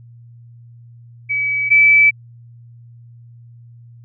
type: tone pair in turn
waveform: sine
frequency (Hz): 2283 / 2307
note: D7 / D7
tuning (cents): -50 / -31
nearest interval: unison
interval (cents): 19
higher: second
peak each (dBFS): -16 / -7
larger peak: second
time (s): 1.29-1.7 / 1.7-2.11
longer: neither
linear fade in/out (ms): 20
effects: added 118 Hz sine -39 dBFS peak until 4.04 s